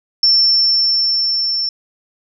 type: tone with level ramp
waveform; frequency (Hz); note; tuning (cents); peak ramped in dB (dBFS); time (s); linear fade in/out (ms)
sine; 5390; E8; +38; -8 to -16; 0.23-1.69; 2
effects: none